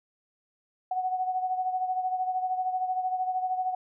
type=beating tone pair; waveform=sine; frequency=740 / 753 Hz; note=F#5 / F#5; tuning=0 / +30 cents; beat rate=13 Hz; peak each=-27 / -34 dBFS; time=0.91-3.75 s; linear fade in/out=5 ms; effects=none